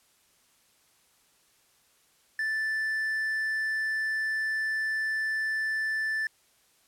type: tone with quantisation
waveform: triangle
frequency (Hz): 1760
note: A6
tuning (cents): 0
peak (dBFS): -25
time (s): 2.39-6.27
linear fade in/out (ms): 2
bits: 9
effects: white hiss -65 dBFS RMS until 6.87 s + low-pass 12000 Hz 12 dB/octave